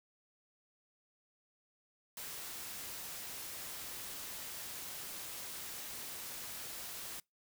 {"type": "noise", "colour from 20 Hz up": "white", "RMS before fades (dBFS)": -45, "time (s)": [2.17, 7.2], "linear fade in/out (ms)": 2, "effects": ["noise-tail reverb RT60 0.2 s tail -26 dB re dry"]}